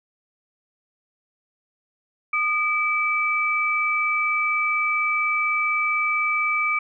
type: tone pair together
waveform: sine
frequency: 1225.8 / 2310 Hz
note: D#6 / D7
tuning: -26 / -29 cents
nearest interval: major seventh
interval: 1097 cents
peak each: -24 / -21 dBFS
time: 2.33-6.79 s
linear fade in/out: 5 ms
effects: none